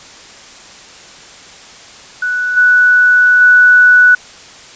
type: tone with level steps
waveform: sine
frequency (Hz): 1480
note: F#6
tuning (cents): 0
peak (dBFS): -13 / -5 / -3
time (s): 2.22-4.15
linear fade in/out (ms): 5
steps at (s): 2.56 / 3.4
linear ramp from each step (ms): 20
effects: white hiss -36 dBFS RMS until 4.75 s + resampled to 16000 Hz